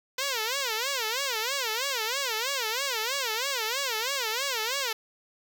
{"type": "tone with vibrato", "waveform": "5% pulse", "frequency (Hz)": 493.9, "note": "B4", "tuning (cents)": 0, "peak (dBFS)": -16, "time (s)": [0.18, 4.93], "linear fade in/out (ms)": 5, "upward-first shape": "sine", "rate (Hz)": 3.1, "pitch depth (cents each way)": 230, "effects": []}